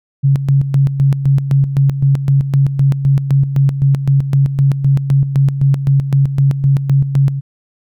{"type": "tone with tremolo", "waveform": "sine", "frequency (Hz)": 137.9, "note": "C#3", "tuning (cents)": -9, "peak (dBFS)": -7, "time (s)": [0.23, 7.41], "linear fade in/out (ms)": 20, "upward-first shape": "square", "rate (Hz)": 3.9, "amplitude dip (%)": 65, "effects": []}